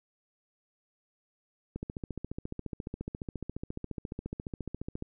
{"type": "click train", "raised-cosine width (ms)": 3, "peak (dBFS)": -23, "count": 48, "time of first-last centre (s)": [1.76, 5.024], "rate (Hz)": 14.4, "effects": []}